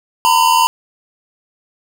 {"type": "tone pair together", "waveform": "square", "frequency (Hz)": [921, 1001.4], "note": ["A#5", "B5"], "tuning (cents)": [-21, 24], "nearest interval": "minor second", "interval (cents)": 145, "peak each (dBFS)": -13, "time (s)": [0.25, 0.67], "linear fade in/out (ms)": 0, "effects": []}